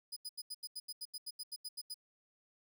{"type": "tone bursts", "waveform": "sawtooth", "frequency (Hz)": 4978, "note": "D#8", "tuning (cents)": 0, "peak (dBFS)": -38, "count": 15, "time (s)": [0.12, 1.943], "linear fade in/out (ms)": 10, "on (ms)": 45, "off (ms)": 82, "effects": []}